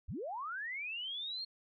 sine linear sweep, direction up, 36.71 to 4301 Hz, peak -38 dBFS, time 0.08-1.45 s, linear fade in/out 10 ms, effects none

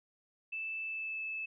sine tone with pitch glide, 2637 to 2616 Hz, E7 to E7, 0 to -14 cents, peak -36 dBFS, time 0.52-1.46 s, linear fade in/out 10 ms, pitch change -14 cents, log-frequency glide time 0.84-1.22 s, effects none

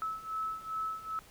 sine beating tone pair, 1300 / 1302.5 Hz, E6 / E6, -24 / -21 cents, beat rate 2.5 Hz, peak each -39 / -36 dBFS, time 0.02-1.19 s, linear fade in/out 0 ms, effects pink hiss -57 dBFS RMS until 1.3 s

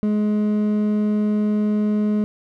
triangle tone pair together, 210.4 / 420.8 Hz, G#3 / G#4, +23 / +23 cents, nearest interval octave, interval 1200 cents, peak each -15 / -27 dBFS, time 0.03-2.24 s, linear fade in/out 0 ms, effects none

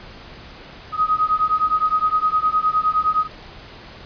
sine beating tone pair, 1252 / 1261.7 Hz, D#6 / D#6, +10 / +24 cents, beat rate 9.7 Hz, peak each -19 dBFS, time 0.92-3.28 s, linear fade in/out 50 ms, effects pink hiss -40 dBFS RMS until 4.05 s + resampled to 11025 Hz

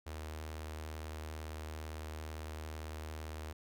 sawtooth tone with notch filter, 77.8 Hz, D#2, in tune, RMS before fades -44 dBFS, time 0.06-3.53 s, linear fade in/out 10 ms, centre 170 Hz, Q 0.78, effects none

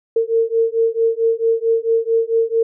sine beating tone pair, 453.1 / 457.6 Hz, A#4 / A#4, -49 / -32 cents, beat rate 4.5 Hz, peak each -17 dBFS, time 0.16-2.63 s, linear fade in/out 5 ms, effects none

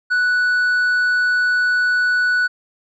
sine tone with tanh clipping, 1480 Hz, F#6, in tune, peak -15 dBFS, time 0.1-2.48 s, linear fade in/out 20 ms, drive 4 dB, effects none

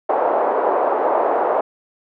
white band-pass noise, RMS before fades -18 dBFS, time 0.09-1.61 s, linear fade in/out 5 ms, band 410 to 880 Hz, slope 24 dB/octave, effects none

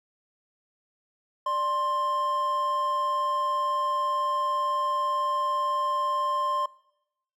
triangle tone pair together, 591 / 1053 Hz, D5 / C6, +11 / +11 cents, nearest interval minor seventh, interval 1000 cents, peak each -32 / -23 dBFS, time 1.46-6.66 s, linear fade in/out 5 ms, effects noise-tail reverb RT60 0.8 s tail -21 dB re dry

